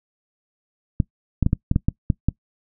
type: clicks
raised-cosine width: 5 ms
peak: -5 dBFS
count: 9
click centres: 1.002 / 1.427 / 1.464 / 1.531 / 1.714 / 1.761 / 1.885 / 2.102 / 2.286 s
effects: noise-tail reverb RT60 0.1 s tail -22 dB re dry